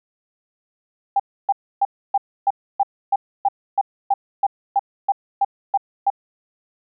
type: tone bursts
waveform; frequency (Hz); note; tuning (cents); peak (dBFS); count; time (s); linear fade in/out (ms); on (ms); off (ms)
sine; 796; G5; +26; -13; 16; 1.16-6.102; 5; 37; 290
effects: none